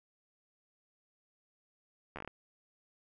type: slowing click train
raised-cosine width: 0.5 ms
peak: -27 dBFS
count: 7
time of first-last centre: 2.16-2.276 s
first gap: 12 ms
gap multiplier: 1.19
effects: none